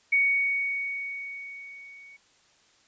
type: tone with level ramp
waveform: sine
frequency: 2234 Hz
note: C#7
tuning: 13 cents sharp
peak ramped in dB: -18 to -47 dBFS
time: 0.12-2.17 s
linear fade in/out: 10 ms
effects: white hiss -62 dBFS RMS until 2.87 s + resampled to 16000 Hz